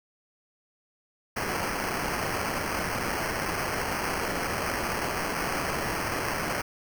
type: noise with sample-and-hold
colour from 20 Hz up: white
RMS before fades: -30 dBFS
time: 1.36-6.62 s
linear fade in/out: 10 ms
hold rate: 3675 Hz
effects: none